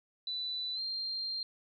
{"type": "tone with pitch glide", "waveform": "sine", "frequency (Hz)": [3981, 4184], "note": ["B7", "C8"], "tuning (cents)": [13, -1], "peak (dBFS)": -34, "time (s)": [0.27, 1.43], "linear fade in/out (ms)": 2, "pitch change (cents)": 86, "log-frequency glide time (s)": [0.74, 0.8], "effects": []}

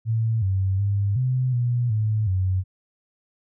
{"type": "tone with pitch steps", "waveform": "sine", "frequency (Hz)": [112.7, 95.7, 100.5, 127.9, 121.2, 108.1, 93.5], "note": ["A2", "G2", "G2", "C3", "B2", "A2", "F#2"], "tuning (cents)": [42, -41, 44, -39, -32, -30, 19], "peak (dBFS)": -19, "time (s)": [0.05, 2.64], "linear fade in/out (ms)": 50, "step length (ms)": 370, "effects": []}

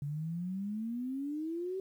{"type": "exponential sweep", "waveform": "sine", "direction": "up", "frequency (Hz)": [140.6, 387.2], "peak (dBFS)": -34, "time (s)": [0.02, 1.8], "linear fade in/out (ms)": 2, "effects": ["11-bit"]}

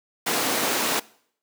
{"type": "high-pass noise", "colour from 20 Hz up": "pink", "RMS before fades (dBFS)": -24, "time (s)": [0.26, 1], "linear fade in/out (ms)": 10, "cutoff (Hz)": 270, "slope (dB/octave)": 12, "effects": ["noise-tail reverb RT60 0.6 s tail -22 dB re dry", "high-pass 150 Hz 12 dB/octave"]}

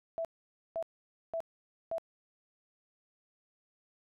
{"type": "tone bursts", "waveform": "sine", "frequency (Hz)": 660, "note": "E5", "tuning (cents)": 2, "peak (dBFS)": -32, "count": 4, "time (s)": [0.18, 1.982], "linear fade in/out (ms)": 0, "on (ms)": 68, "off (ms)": 510, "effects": []}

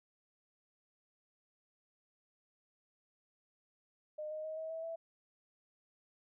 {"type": "tone with pitch steps", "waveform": "sine", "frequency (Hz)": [610, 619.6, 629.3, 639.2, 649.3, 659.5], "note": ["D#5", "D#5", "D#5", "D#5", "E5", "E5"], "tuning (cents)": [-34, -7, 19, 47, -26, 1], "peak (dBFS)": -39, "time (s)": [4.18, 4.96], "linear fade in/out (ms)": 10, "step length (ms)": 130, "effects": []}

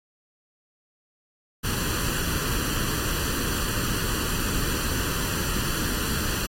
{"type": "noise with comb filter", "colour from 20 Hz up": "pink", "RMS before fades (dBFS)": -27, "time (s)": [1.63, 6.47], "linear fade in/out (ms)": 20, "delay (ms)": 0.68, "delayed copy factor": 0.7, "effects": ["AAC 48 kbps"]}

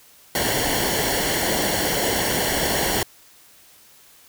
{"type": "noise with comb filter", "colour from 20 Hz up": "pink", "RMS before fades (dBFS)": -22, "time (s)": [0.35, 3.03], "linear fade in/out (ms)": 2, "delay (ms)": 0.8, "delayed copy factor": -0.7, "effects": ["white hiss -51 dBFS RMS until 4.28 s"]}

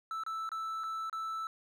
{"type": "tone with dropouts", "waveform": "triangle", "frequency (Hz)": 1318.5, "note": "E6", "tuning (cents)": 0, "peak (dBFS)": -33, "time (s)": [0.11, 1.47], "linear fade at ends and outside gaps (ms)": 1, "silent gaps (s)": [[0.236, 0.264], [0.491, 0.517], [0.836, 0.839], [1.097, 1.128]], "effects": []}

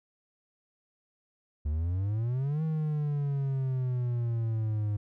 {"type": "exponential two-way sweep", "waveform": "triangle", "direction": "up then down", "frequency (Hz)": [71.8, 159.9, 103.1], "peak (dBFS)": -25, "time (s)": [1.65, 4.97], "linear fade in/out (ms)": 10, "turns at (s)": 2.63, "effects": []}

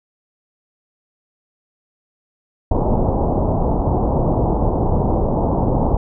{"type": "low-pass noise", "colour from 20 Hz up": "pink", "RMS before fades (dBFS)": -17, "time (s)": [2.71, 5.97], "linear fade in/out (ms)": 5, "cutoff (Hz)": 930, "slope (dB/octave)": 48, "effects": []}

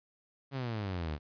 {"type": "exponential sweep", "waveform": "sawtooth", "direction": "down", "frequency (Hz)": [140.9, 71], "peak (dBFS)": -30, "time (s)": [0.51, 1.19], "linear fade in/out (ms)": 50, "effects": ["resampled to 11025 Hz", "12-bit"]}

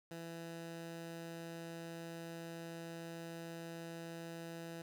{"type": "tone", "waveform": "15% pulse", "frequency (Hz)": 166.7, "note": "E3", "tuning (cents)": 20, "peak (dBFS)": -39, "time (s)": [0.11, 4.82], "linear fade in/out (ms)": 2, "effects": []}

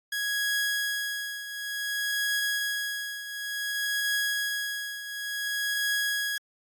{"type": "tone with tremolo", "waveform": "sawtooth", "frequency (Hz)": 1661.2, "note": "G#6", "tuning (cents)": 0, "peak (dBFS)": -21, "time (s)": [0.12, 6.38], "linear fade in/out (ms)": 5, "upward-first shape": "triangle", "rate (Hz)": 0.56, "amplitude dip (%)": 75, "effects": ["AAC 64 kbps"]}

